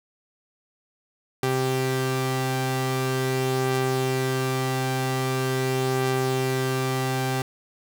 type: tone pair together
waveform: sawtooth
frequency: 130.81 / 392 Hz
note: C3 / G4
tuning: 0 / 0 cents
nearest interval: octave + perfect fifth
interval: 1900 cents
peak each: -21 / -22 dBFS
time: 1.43-7.42 s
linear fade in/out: 2 ms
effects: none